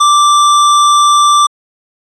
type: tone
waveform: square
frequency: 1174.7 Hz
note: D6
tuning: in tune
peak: -6 dBFS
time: 0-1.47 s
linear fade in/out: 10 ms
effects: resampled to 22050 Hz